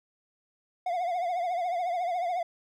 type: tone with vibrato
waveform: triangle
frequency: 707 Hz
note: F5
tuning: 21 cents sharp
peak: -25 dBFS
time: 0.86-2.43 s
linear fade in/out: 5 ms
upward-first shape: triangle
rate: 14 Hz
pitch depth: 100 cents each way
effects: none